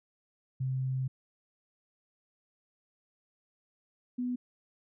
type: tone pair in turn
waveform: sine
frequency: 130.81 / 247.6 Hz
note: C3 / B3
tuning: 0 / +5 cents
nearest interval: major seventh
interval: 1105 cents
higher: second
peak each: -29 / -30 dBFS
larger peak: first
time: 0.6-1.08 / 4.18-4.36 s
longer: first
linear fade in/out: 10 ms
effects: none